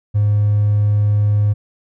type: tone with hard clipping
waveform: triangle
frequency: 103.83 Hz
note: G#2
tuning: in tune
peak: -12 dBFS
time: 0.14-1.54 s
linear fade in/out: 20 ms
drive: 4 dB
effects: none